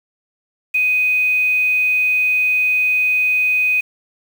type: tone with quantisation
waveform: sine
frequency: 2500 Hz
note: D#7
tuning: 8 cents sharp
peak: -13 dBFS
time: 0.74-3.81 s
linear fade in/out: 10 ms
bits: 6
effects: none